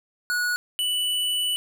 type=tone pair in turn; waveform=square; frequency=1461 / 2969 Hz; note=F#6 / F#7; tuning=-22 / +5 cents; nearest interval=octave; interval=1227 cents; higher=second; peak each=-23 dBFS; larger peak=neither; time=0.3-0.56 / 0.79-1.56 s; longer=second; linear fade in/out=0 ms; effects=none